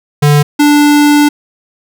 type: tone pair in turn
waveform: square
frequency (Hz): 146.7 / 293.4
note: D3 / D4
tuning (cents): -2 / -2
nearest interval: octave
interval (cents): 1200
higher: second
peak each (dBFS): -5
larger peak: neither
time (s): 0.22-0.43 / 0.59-1.29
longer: second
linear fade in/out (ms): 10
effects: none